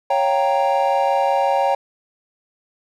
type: chord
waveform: triangle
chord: G half-diminished seventh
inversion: second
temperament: equal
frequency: 554.4 / 698.5 / 784 / 932.3 Hz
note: Db5 / F5 / G5 / Bb5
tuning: 0 / 0 / 0 / 0 cents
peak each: -18 / -23 / -17 / -20 dBFS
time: 0.1-1.75 s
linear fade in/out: 5 ms
effects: none